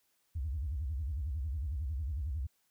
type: tone with vibrato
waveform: sine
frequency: 71.6 Hz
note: D2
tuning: 43 cents flat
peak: -32 dBFS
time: 0.35-2.47 s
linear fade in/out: 10 ms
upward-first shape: sine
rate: 11 Hz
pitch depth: 280 cents each way
effects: tanh soft clip ceiling -28 dBFS + white hiss -75 dBFS RMS until 2.7 s